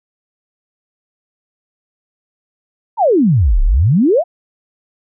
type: exponential two-way sweep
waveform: sine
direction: down then up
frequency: 974 to 30.87 to 756 Hz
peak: -8 dBFS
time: 2.97-4.24 s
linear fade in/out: 50 ms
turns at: 3.62 s
effects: none